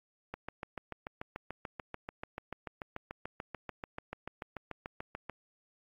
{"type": "click train", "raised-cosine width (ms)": 0.5, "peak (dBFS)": -24, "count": 35, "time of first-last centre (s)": [0.34, 5.296], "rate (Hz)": 6.86, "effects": ["AAC 48 kbps"]}